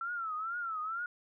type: tone with vibrato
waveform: sine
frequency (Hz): 1335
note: E6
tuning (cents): +22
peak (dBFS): -34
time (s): 0.01-1.06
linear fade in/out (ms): 2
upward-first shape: triangle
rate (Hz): 2.2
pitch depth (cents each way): 150
effects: none